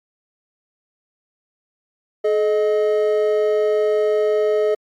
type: tone pair together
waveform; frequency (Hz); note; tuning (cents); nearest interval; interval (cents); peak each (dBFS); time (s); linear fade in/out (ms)
triangle; 427.2 / 621.7; G#4 / D#5; +49 / -2; tritone; 649; -14 / -18; 2.24-4.75; 10
effects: MP3 96 kbps

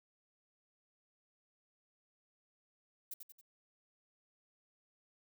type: noise with echo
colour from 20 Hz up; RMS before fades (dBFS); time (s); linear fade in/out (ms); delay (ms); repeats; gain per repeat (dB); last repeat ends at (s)
violet; -43; 3.11-3.14; 5; 91; 3; -6; 3.413
effects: none

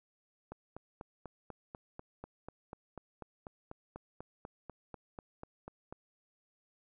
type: click train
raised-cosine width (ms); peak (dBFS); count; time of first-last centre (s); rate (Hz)
1; -30; 23; 0.52-5.925; 4.07
effects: none

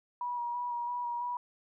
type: tone with vibrato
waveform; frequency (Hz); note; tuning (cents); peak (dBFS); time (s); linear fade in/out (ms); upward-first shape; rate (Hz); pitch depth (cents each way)
sine; 964; B5; -42; -32; 0.21-1.37; 2; square; 3; 17
effects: none

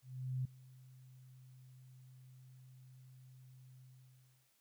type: tone with ADSR envelope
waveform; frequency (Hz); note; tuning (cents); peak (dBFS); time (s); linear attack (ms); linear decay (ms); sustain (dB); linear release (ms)
sine; 128.6; C3; -30; -34; 0.02-4.51; 430; 5; -22; 690
effects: white hiss -75 dBFS RMS until 4.6 s

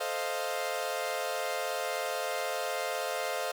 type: chord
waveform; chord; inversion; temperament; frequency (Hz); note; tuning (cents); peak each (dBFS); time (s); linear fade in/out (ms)
sawtooth; F dominant seventh; first; equal; 440 / 523.3 / 622.3 / 698.5; A4 / C5 / Eb5 / F5; 0 / 0 / 0 / 0; -36 / -32 / -33 / -32; 0-3.52; 10
effects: none

